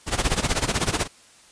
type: noise with tremolo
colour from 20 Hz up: pink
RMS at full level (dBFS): -20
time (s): 0.06-1.08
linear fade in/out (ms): 50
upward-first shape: sine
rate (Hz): 16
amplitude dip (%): 85
effects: white hiss -52 dBFS RMS until 1.51 s + resampled to 22050 Hz